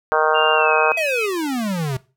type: harmonic tone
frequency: 155.56 Hz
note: D#3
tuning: in tune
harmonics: 3 / 4 / 5 / 6 / 7 / 8 / 9 / 10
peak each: -20 / -21 / -22 / -23 / -23 / -24 / -25 / -25 dBFS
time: 0.12-0.92 s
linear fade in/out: 0 ms
type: tone with pitch glide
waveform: sine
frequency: 2794 to 2533 Hz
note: F7 to D#7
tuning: 0 to +30 cents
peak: -20 dBFS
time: 0.34-1.27 s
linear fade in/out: 20 ms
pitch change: -170 cents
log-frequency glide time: 0.54-0.73 s
type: exponential sweep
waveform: square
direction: down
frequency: 673 to 125.8 Hz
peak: -21 dBFS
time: 0.97-1.97 s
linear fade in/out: 5 ms
effects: noise-tail reverb RT60 0.3 s tail -19 dB re dry